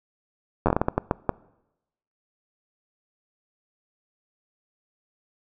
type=slowing click train; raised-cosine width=1 ms; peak=-6 dBFS; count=11; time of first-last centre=0.66-1.293 s; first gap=10 ms; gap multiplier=1.38; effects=noise-tail reverb RT60 0.9 s tail -22 dB re dry